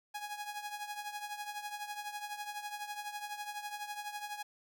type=tone with tremolo; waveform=sawtooth; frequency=830.6 Hz; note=G#5; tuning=in tune; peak=-33 dBFS; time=0.14-4.43 s; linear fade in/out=10 ms; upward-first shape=triangle; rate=12 Hz; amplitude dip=75%; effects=none